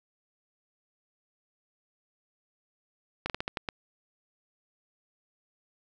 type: slowing click train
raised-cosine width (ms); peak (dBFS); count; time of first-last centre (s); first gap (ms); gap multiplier
0.3; -15; 7; 3.26-3.688; 38; 1.25
effects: none